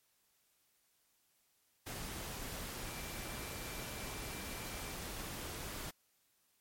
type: tone in noise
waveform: sine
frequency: 2349 Hz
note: D7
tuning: in tune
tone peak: -54 dBFS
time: 2.86-4.95 s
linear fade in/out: 10 ms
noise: pink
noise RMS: -44 dBFS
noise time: 1.86-5.91 s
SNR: -13 dB
effects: white hiss -75 dBFS RMS until 6.6 s + MP3 64 kbps